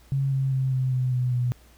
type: tone with pitch steps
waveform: sine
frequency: 136.7 / 134.35 / 132.04 / 129.78 / 127.55 / 125.35 / 123.2 Hz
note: C#3 / C3 / C3 / C3 / C3 / B2 / B2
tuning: -24 / +46 / +16 / -14 / -44 / +26 / -4 cents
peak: -21 dBFS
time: 0.12-1.52 s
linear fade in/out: 0 ms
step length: 200 ms
effects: added 60 Hz sine -54 dBFS peak until 1.77 s + pink hiss -57 dBFS RMS until 1.77 s